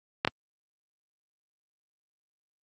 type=clicks; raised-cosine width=0.3 ms; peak=-7 dBFS; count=2; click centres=0.249 / 0.275 s; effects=high-pass 80 Hz 12 dB/octave + Opus 48 kbps